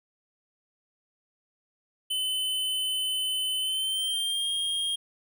square tone with pitch glide, 3035 to 3234 Hz, F#7 to G#7, +43 to -47 cents, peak -27 dBFS, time 2.1-4.96 s, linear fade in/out 10 ms, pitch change +110 cents, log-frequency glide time 3.59-4.5 s, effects none

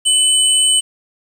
sine tone pair together, 2999 / 8482 Hz, F#7 / C9, +23 / +23 cents, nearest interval octave + tritone, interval 1800 cents, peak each -12 dBFS, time 0.05-0.81 s, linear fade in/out 20 ms, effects tanh soft clip ceiling -4 dBFS + 7-bit

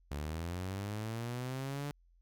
sawtooth linear sweep, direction up, 70.1 to 146.3 Hz, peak -33 dBFS, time 0.11-1.91 s, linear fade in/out 0 ms, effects added 43 Hz sine -63 dBFS peak until 2.21 s

